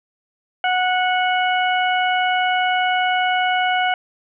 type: harmonic tone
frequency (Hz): 735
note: F#5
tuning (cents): -12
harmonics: 1 / 2 / 3 / 4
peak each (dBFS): -18 / -22 / -25 / -26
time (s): 0.64-3.94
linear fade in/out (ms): 2
effects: none